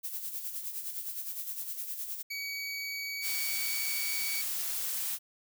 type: noise with tremolo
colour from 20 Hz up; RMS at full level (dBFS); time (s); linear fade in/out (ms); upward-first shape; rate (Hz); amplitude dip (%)
violet; -36; 0.03-2.23; 20; sine; 9.7; 55
type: tone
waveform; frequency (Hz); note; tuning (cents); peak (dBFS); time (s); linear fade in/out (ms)
25% pulse; 2264; C#7; +36; -31; 2.3-4.42; 10
type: noise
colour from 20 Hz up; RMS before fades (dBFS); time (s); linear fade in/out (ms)
blue; -34; 3.21-5.19; 50
effects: none